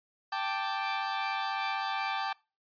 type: chord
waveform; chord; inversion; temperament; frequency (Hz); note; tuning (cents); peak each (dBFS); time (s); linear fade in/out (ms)
sawtooth; G suspended second; none; equal; 784 / 880 / 1174.7; G5 / A5 / D6; 0 / 0 / 0; -30 / -32 / -32; 0.32-2.33; 5
effects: noise-tail reverb RT60 0.3 s tail -24 dB re dry + resampled to 11025 Hz